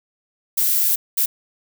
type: noise bursts at uneven times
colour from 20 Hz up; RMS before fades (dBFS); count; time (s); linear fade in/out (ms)
violet; -18; 2; 0.57-0.96 / 1.17-1.26; 10
effects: none